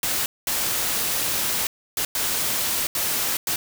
white noise bursts at uneven times, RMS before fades -24 dBFS, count 6, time 0.03-0.26 / 0.47-1.67 / 1.97-2.05 / 2.15-2.87 / 2.95-3.37 / 3.47-3.56 s, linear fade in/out 2 ms, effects none

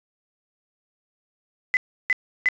sine tone bursts, 2015 Hz, B6, 34 cents sharp, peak -16 dBFS, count 3, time 1.74-2.487 s, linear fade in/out 0 ms, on 29 ms, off 330 ms, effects resampled to 16000 Hz + 7-bit

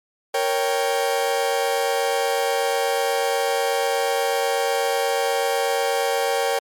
40% pulse chord, G diminished, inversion first, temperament equal, 466.2 / 554.4 / 784 Hz, Bb4 / Db5 / G5, 0 / 0 / 0 cents, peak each -23 dBFS, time 0.34-6.59 s, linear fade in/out 5 ms, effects MP3 64 kbps

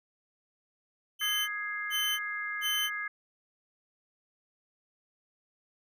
40% pulse tone bursts, 3065 Hz, G7, 40 cents flat, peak -28 dBFS, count 3, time 1.19-2.9 s, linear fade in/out 50 ms, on 290 ms, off 420 ms
sine chord, Ab major, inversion second, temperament equal with one note detuned, 1244.5 / 1661.2 / 2099 Hz, Eb6 / Ab6 / C7, 0 / 0 / +5 cents, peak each -41 / -35 / -37 dBFS, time 1.21-3.08 s, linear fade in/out 5 ms
effects none

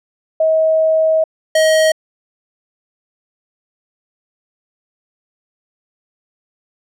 sine / square tone pair in turn, 637 / 631.5 Hz, D#5 / D#5, +41 / +26 cents, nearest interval unison, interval 15 cents, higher first, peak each -10 dBFS, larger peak neither, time 0.4-1.24 / 1.55-1.92 s, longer first, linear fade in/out 5 ms, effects low-pass 10000 Hz 12 dB/octave

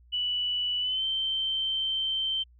sine tone with pitch glide, 2960 to 3113 Hz, F#7 to G7, 0 to -13 cents, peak -26 dBFS, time 0.12-2.44 s, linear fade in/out 20 ms, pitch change +87 cents, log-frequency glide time 0.8-1.05 s, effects added 60 Hz sine -54 dBFS peak until 2.59 s

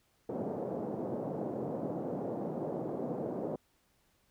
white band-pass noise, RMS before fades -37 dBFS, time 0.29-3.56 s, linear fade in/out 5 ms, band 140 to 600 Hz, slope 24 dB/octave, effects pink hiss -72 dBFS RMS until 4.3 s

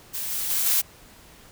blue noise with level steps, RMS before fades -30 / -28 / -24 / -21 dBFS, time 0.13-0.82 s, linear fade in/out 20 ms, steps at 0.31 / 0.5 / 0.66 s, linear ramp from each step 2 ms, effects pink hiss -50 dBFS RMS until 1.51 s

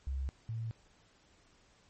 sine tone pair in turn, 67 / 113.17 Hz, C2 / A2, +42 / +49 cents, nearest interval major sixth, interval 907 cents, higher second, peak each -33 / -35 dBFS, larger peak first, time 0.07-0.29 / 0.49-0.71 s, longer neither, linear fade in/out 0 ms, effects pink hiss -66 dBFS RMS until 1.89 s + MP3 32 kbps

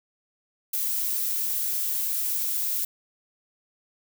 violet noise, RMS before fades -27 dBFS, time 0.73-2.85 s, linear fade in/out 5 ms, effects none

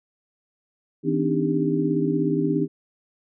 sine tone cluster, 159.9 / 255.3 / 290.5 / 307.4 / 397.1 Hz, D#3 / C4 / D4 / D#4 / G4, +48 / -42 / -19 / -21 / +22 cents, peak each -26 dBFS, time 1.03-2.68 s, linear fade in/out 50 ms, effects none

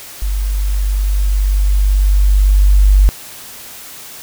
sine tone with level ramp, 49 Hz, G1, in tune, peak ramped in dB -14 to -4 dBFS, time 0.22-3.09 s, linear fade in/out 0 ms, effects white hiss -33 dBFS RMS until 4.22 s

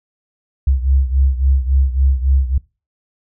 sine beating tone pair, 66 / 69.6 Hz, C2 / C#2, +16 / +8 cents, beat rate 3.6 Hz, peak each -13 / -17 dBFS, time 0.67-2.58 s, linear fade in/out 5 ms, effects noise-tail reverb RT60 0.3 s tail -23 dB re dry

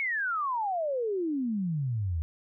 sine exponential sweep, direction down, 2241 to 76 Hz, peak -27 dBFS, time 0-2.22 s, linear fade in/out 0 ms, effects none

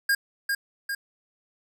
square tone with echo, 1617 Hz, G#6, 47 cents flat, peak -20 dBFS, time 0.09-0.15 s, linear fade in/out 5 ms, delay 400 ms, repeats 2, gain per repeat -4 dB, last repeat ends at 0.95 s, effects none

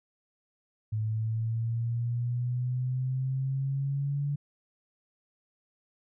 sine exponential sweep, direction up, 107.9 to 144.2 Hz, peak -27 dBFS, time 0.92-4.36 s, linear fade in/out 10 ms, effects none

